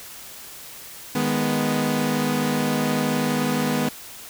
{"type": "chord", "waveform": "sawtooth", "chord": "G# minor", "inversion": "second", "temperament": "equal", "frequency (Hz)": [155.56, 207.7, 246.9], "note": ["D#3", "G#3", "B3"], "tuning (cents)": [0, 0, 0], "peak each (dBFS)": [-23, -22, -19], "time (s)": [1.15, 3.89], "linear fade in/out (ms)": 5, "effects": ["white hiss -40 dBFS RMS until 4.29 s"]}